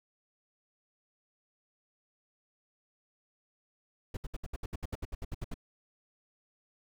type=noise bursts; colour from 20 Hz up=brown; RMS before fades=-36 dBFS; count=15; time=4.14-5.542 s; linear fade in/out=5 ms; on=30 ms; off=68 ms; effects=none